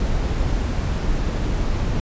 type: noise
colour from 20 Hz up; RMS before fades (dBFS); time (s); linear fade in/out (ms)
brown; -21; 0-2; 2
effects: resampled to 16000 Hz